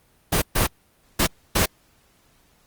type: noise bursts at uneven times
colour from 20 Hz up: pink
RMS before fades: -19 dBFS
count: 4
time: 0.32-0.42 / 0.55-0.67 / 1.19-1.27 / 1.55-1.66 s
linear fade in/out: 10 ms
effects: pink hiss -60 dBFS RMS until 2.66 s + Opus 32 kbps